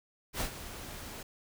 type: noise with ADSR envelope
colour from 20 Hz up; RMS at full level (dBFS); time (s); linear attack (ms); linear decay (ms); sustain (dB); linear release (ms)
pink; -32; 0.33-1.23; 76; 93; -12; 6
effects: none